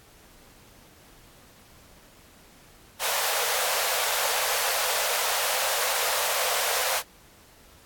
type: high-pass noise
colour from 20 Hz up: pink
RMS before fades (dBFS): -26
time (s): 2.99-7.03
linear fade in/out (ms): 50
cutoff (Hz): 470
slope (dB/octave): 96
effects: pink hiss -54 dBFS RMS until 7.85 s + AAC 64 kbps